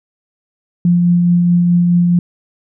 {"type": "tone with tremolo", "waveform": "sine", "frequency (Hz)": 174.61, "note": "F3", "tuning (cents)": 0, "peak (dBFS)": -7, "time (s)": [0.85, 2.19], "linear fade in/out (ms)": 2, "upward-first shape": "triangle", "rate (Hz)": 4.7, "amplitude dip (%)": 25, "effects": []}